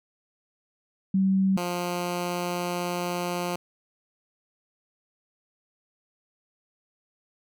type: tone pair in turn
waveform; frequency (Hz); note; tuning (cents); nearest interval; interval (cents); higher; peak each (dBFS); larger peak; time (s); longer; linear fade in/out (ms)
sine / 10% pulse; 191.8 / 176.39; G3 / F3; -37 / +18; minor second; 145; first; -19; neither; 1.14-1.57 / 1.57-3.56; second; 5
effects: none